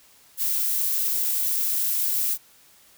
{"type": "noise", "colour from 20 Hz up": "violet", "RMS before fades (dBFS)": -24, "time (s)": [0.37, 2.38], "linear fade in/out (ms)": 50, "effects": ["white hiss -55 dBFS RMS until 2.97 s"]}